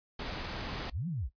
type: noise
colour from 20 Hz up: pink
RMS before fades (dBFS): -38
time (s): 0.19-0.9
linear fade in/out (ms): 5
type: linear two-way sweep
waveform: sine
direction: up then down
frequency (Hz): 36.75 to 185 to 37.12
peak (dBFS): -32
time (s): 0.91-1.3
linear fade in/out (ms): 50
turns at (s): 1.08
effects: noise-tail reverb RT60 0.1 s tail -18 dB re dry + resampled to 11025 Hz